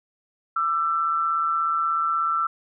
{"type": "tone pair together", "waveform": "sine", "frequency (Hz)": [1182, 1338.6], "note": ["D6", "E6"], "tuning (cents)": [11, 26], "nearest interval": "major second", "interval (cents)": 215, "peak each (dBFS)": [-28, -21], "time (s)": [0.56, 2.47], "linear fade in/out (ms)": 5, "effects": []}